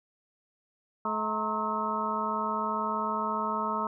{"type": "harmonic tone with a mistuned harmonic", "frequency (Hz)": 215.1, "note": "A3", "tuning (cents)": -39, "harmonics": [1, 2, 3, 4, 5, 6], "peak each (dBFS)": [-36, -39, -38, -33, -33, -33], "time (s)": [1.05, 3.87], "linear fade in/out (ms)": 2, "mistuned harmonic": 4, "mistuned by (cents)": 120, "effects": []}